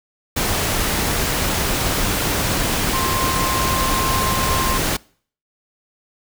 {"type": "tone in noise", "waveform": "sine", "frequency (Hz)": 1054, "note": "C6", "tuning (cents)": 12, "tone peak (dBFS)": -22, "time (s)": [2.93, 4.78], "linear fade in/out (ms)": 10, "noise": "pink", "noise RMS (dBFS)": -20, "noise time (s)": [0.36, 4.97], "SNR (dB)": -5, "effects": ["noise-tail reverb RT60 0.5 s tail -24 dB re dry"]}